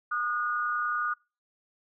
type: tone pair together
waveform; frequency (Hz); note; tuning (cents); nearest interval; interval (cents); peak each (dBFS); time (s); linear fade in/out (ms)
sine; 1219.3 / 1450; D#6 / F#6; -35 / -35; minor third; 300; -29 / -30; 0.11-1.14; 10
effects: noise-tail reverb RT60 0.3 s tail -25 dB re dry